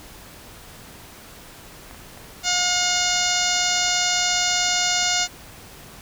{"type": "clicks", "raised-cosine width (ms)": 0.5, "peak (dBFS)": -27, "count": 7, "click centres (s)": [1.911, 1.946, 2.175, 2.59, 3.595, 3.777, 3.882]}
{"type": "harmonic tone", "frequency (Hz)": 717, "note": "F5", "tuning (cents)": 45, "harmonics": [1, 2, 3, 4, 5, 6, 7, 8, 9, 10], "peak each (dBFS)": [-28, -28, -28, -28, -28, -28, -28, -28, -28, -28], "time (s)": [2.43, 5.28], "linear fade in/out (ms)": 50}
{"effects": ["pink hiss -43 dBFS RMS until 6.01 s"]}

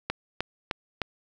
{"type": "click train", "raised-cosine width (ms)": 0.3, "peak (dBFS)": -11, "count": 4, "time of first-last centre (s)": [0.1, 1.017], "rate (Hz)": 3.27, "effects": []}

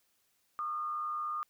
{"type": "tone with frequency modulation", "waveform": "sine", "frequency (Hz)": 1217, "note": "D#6", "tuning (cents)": -39, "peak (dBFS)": -33, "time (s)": [0.59, 1.43], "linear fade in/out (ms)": 0, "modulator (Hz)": 96.3, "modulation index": 0.43, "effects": ["white hiss -74 dBFS RMS until 1.49 s"]}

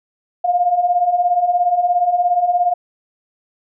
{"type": "beating tone pair", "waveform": "sine", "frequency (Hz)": [695, 712], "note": ["F5", "F5"], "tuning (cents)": [-9, 33], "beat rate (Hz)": 17, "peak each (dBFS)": [-19, -14], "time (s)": [0.44, 2.74], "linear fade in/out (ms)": 10, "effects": []}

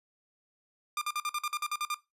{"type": "tone bursts", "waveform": "sawtooth", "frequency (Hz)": 1200, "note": "D6", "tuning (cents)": 37, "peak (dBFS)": -26, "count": 11, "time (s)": [0.97, 1.944], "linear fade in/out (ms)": 2, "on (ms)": 44, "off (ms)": 49, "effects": ["noise-tail reverb RT60 0.2 s tail -17 dB re dry", "resampled to 32000 Hz"]}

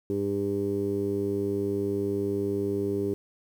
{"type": "tone with low-pass filter", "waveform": "15% pulse", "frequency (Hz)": 100, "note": "G2", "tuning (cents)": 35, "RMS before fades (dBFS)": -28, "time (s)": [0.1, 3.14], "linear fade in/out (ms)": 0, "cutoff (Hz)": 390, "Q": 5.3, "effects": ["9-bit"]}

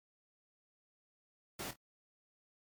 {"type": "noise with echo", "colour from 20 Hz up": "pink", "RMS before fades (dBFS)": -42, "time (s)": [1.59, 1.71], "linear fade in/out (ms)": 5, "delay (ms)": 25, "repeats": 2, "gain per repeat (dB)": -11, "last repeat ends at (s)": 1.76, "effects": ["high-pass 60 Hz 12 dB/octave", "MP3 96 kbps"]}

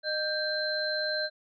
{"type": "tone cluster", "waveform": "sine", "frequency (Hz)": [613, 1576, 4109], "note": ["D#5", "G6", "C8"], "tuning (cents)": [-26, 9, -32], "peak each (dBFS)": [-32, -32, -32], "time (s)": [0.03, 1.3], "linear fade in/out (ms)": 50, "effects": []}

